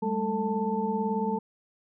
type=tone cluster; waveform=sine; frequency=197.2 / 215.4 / 444.4 / 885 Hz; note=G3 / A3 / A4 / A5; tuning=+11 / -37 / +17 / +10 cents; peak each=-31 dBFS; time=0.02-1.39 s; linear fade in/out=10 ms; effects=none